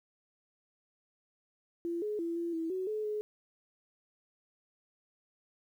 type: tone with pitch steps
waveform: sine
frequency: 340.4 / 421.4 / 336.3 / 340 / 326.7 / 373.6 / 428.8 / 423.2 Hz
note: F4 / G#4 / E4 / F4 / E4 / F#4 / A4 / G#4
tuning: -44 / +25 / +35 / -46 / -15 / +17 / -45 / +33 cents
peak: -32 dBFS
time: 1.85-3.21 s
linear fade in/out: 0 ms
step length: 170 ms
effects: 11-bit